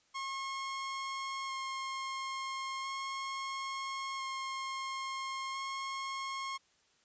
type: tone with vibrato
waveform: sawtooth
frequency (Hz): 1076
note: C6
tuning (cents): +48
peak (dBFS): -33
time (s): 0.14-6.58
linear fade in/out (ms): 20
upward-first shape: square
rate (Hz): 0.37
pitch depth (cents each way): 9
effects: white hiss -70 dBFS RMS until 7.04 s + resampled to 16000 Hz